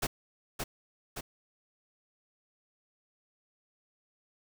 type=noise with echo; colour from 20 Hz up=pink; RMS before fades=-31 dBFS; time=0.02-0.07 s; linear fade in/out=10 ms; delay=570 ms; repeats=2; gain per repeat=-4 dB; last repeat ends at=1.21 s; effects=none